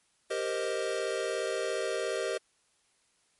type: chord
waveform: square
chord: C minor seventh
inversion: second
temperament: equal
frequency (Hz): 392 / 466.2 / 523.3 / 622.3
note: G4 / Bb4 / C5 / Eb5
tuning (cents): 0 / 0 / 0 / 0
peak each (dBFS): -36 / -36 / -37 / -36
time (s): 0.3-2.38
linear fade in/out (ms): 10
effects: white hiss -70 dBFS RMS until 3.39 s + MP3 48 kbps